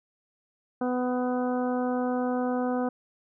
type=harmonic tone; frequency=249.8 Hz; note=B3; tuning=20 cents sharp; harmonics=1 / 2 / 3 / 4 / 5 / 6; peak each=-27 / -30 / -33 / -40 / -40 / -43 dBFS; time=0.81-2.89 s; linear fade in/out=5 ms; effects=none